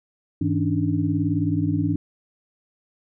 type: tone cluster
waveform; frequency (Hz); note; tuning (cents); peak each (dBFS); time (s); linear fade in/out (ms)
sine; 100.2 / 159.6 / 280.2 / 298.9; G2 / D#3 / C#4 / D4; +38 / +44 / +19 / +31; -25; 0.41-1.96; 5
effects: none